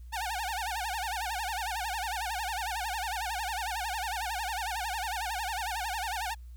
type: tone with vibrato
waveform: sawtooth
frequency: 816 Hz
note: G#5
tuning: 31 cents flat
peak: -28 dBFS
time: 0.12-6.35 s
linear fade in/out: 20 ms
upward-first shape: sine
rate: 11 Hz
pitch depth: 220 cents each way
effects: added 60 Hz sine -43 dBFS peak until 6.56 s + white hiss -70 dBFS RMS until 6.56 s